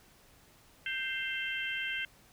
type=harmonic tone with a mistuned harmonic; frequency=523 Hz; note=C5; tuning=1 cent flat; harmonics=3 / 4 / 5 / 6; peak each=-37 / -38 / -39 / -40 dBFS; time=0.86-2.05 s; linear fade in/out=2 ms; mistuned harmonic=5; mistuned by=+50 cents; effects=pink hiss -61 dBFS RMS until 2.32 s